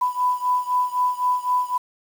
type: beating tone pair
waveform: sine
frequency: 994 / 997.9 Hz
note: B5 / B5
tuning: +11 / +18 cents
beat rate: 3.9 Hz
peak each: -21 / -23 dBFS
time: 0.01-1.78 s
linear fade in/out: 10 ms
effects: 7-bit